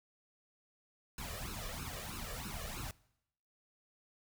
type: noise with flanger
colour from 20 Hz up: pink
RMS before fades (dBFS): -43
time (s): 1.18-2.91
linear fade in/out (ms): 2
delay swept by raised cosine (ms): 0.74 to 1.74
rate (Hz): 3.1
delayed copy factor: +0.85
effects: noise-tail reverb RT60 0.8 s tail -22 dB re dry